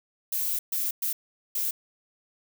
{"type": "noise bursts at uneven times", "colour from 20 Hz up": "violet", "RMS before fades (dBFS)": -28, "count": 4, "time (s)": [[0.32, 0.59], [0.72, 0.91], [1.02, 1.13], [1.55, 1.71]], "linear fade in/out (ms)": 5, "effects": []}